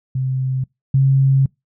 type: tone pair in turn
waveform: sine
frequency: 130.81 / 135.11 Hz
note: C3 / C#3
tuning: 0 / -44 cents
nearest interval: minor second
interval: 56 cents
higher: second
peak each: -17 / -10 dBFS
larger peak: second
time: 0.15-0.64 / 0.94-1.46 s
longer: second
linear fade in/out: 5 ms
effects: noise-tail reverb RT60 0.2 s tail -26 dB re dry